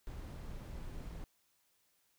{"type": "noise", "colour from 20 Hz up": "brown", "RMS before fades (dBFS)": -45, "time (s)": [0.07, 1.24], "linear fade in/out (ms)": 0, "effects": ["white hiss -75 dBFS RMS until 2.18 s"]}